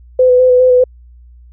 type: tone with vibrato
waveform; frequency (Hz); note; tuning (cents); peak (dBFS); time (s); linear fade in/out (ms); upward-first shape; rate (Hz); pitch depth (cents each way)
sine; 504; B4; +35; -5; 0.19-0.84; 5; square; 4.9; 17
effects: added 60 Hz sine -37 dBFS peak until 1.52 s